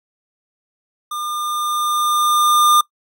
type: tone with level ramp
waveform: square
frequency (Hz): 1204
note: D6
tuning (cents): +43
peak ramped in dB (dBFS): -24 to -10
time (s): 1.11-2.81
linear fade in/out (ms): 5
effects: noise-tail reverb RT60 0.1 s tail -21 dB re dry